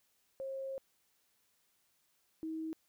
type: tone pair in turn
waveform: sine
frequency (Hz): 537 / 319.3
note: C5 / D#4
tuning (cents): +45 / +45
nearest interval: major sixth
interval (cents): 900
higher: first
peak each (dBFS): -38 / -37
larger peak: second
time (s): 0.4-0.78 / 2.43-2.73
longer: first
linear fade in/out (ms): 0
effects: white hiss -75 dBFS RMS until 2.88 s